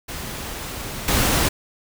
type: noise with level steps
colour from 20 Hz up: pink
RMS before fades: -31 / -19 dBFS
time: 0.08-1.49 s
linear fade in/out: 10 ms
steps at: 1.08 s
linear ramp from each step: 2 ms
effects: none